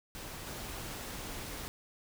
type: noise with level steps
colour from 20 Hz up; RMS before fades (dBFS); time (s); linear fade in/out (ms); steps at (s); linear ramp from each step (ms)
pink; -44 / -42; 0.15-1.68; 0; 0.46; 5
effects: none